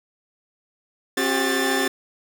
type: tone cluster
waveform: sawtooth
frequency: 267.1 / 366.4 / 399.3 / 1764 Hz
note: C4 / F#4 / G4 / A6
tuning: +36 / -17 / +32 / +4 cents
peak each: -21 / -23 / -22 / -21 dBFS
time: 1.17-1.88 s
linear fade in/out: 5 ms
effects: none